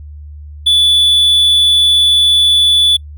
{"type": "tone", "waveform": "triangle", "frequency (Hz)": 3459, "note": "A7", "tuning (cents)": -30, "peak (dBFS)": -5, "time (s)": [0.66, 2.97], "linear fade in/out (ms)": 10, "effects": ["noise-tail reverb RT60 0.1 s tail -26 dB re dry", "added 74 Hz sine -28 dBFS peak until 3.17 s"]}